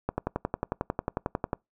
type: click train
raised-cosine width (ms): 1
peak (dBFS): -13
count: 17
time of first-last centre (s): 0.09-1.531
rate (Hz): 11.1
effects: noise-tail reverb RT60 0.2 s tail -26 dB re dry